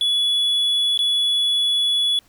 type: tone with dropouts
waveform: triangle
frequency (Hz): 3405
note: G#7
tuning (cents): +42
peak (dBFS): -15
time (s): 0.01-2.19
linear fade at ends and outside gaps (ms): 1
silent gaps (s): 0.976-0.99
effects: pink hiss -57 dBFS RMS until 2.28 s